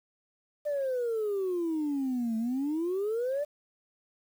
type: exponential two-way sweep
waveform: sine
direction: down then up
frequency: 600 to 220 to 600 Hz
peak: -26 dBFS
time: 0.65-3.45 s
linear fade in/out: 20 ms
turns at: 2.37 s
effects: tanh soft clip ceiling -25 dBFS + 9-bit